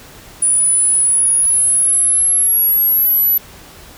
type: exponential sweep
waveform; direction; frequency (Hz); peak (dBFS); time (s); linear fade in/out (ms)
sine; up; 9770 to 11940; -10; 0.42-3.38; 5
effects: pink hiss -39 dBFS RMS until 3.97 s